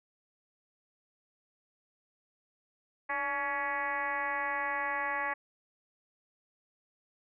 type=tone with frequency modulation; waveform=sine; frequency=1400 Hz; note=F6; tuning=4 cents sharp; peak=-30 dBFS; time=3.09-5.34 s; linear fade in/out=10 ms; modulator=275 Hz; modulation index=2.7; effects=none